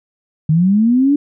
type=linear sweep; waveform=sine; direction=up; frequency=149.6 to 293.7 Hz; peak=-9 dBFS; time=0.49-1.16 s; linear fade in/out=5 ms; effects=none